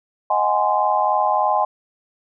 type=chord; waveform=sine; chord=Ab dominant seventh; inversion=second; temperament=just; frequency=623 / 747.5 / 830.6 / 1038.3 Hz; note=Eb5 / Gb5 / Ab5 / C6; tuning=+2 / +17 / 0 / -14 cents; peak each=-23 / -22 / -19 / -21 dBFS; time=0.3-1.65 s; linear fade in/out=5 ms; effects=none